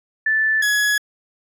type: tone pair in turn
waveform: sine / 40% pulse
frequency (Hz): 1756 / 1684.2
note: A6 / G#6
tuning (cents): -4 / +24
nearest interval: minor second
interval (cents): 72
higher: first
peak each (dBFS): -15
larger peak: neither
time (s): 0.26-0.62 / 0.62-0.98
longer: neither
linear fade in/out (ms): 5
effects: resampled to 32000 Hz